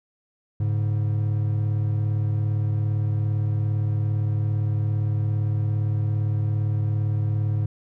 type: tone pair together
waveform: triangle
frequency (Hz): 105.24 / 142.8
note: G#2 / D3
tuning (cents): +23 / -48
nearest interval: perfect fourth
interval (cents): 529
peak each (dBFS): -19 / -27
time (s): 0.6-7.66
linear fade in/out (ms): 5
effects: none